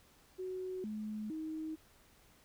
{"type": "tone with pitch steps", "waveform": "sine", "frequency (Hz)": [371.4, 213.7, 314.9], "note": ["F#4", "G#3", "D#4"], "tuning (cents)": [7, 50, 21], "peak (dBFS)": -38, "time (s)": [0.38, 1.76], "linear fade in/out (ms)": 20, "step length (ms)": 460, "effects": ["pink hiss -65 dBFS RMS until 2.44 s"]}